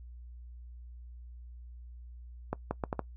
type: accelerating click train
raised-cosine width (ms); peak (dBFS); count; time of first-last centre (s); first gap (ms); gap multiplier
1; -17; 5; 2.53-2.993; 180; 0.71
effects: noise-tail reverb RT60 0.1 s tail -21 dB re dry + added 60 Hz sine -45 dBFS peak until 3.16 s